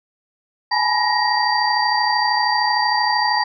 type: tone cluster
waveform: sine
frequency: 832 / 865 / 983 / 1880 / 4688 Hz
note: G#5 / A5 / B5 / A#6 / D8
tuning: +3 / -30 / -8 / +14 / -4 cents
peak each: -22 dBFS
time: 0.71-3.44 s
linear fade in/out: 10 ms
effects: none